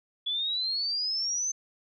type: exponential sweep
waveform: sine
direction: up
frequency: 3400 to 6270 Hz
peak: -27 dBFS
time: 0.26-1.52 s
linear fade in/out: 10 ms
effects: none